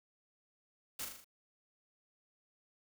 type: noise with echo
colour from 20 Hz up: white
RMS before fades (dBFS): -41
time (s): 0.99-1.05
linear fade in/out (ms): 5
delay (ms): 39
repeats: 5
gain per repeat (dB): -4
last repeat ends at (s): 1.245
effects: none